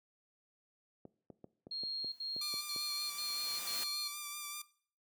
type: clicks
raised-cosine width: 2 ms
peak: -35 dBFS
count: 9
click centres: 1.053 / 1.302 / 1.443 / 1.669 / 1.835 / 2.045 / 2.364 / 2.54 / 2.762 s
type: tone bursts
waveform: sine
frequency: 4249 Hz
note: C8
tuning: 26 cents sharp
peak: -38 dBFS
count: 5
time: 1.71-4.08 s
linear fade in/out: 5 ms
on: 410 ms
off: 80 ms
type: noise with exponential growth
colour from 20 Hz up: white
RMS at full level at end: -41 dBFS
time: 1.72-3.84 s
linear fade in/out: 5 ms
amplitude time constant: 460 ms
type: tone with vibrato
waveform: 5% pulse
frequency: 1180 Hz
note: D6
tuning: 8 cents sharp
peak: -30 dBFS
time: 2.41-4.62 s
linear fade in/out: 5 ms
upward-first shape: sine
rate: 5.2 Hz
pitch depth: 24 cents each way
effects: noise-tail reverb RT60 0.5 s tail -19 dB re dry + high-pass 150 Hz 12 dB/octave